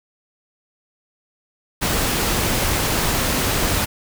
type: noise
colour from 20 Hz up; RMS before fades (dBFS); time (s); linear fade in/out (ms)
pink; -20; 1.81-3.86; 20
effects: none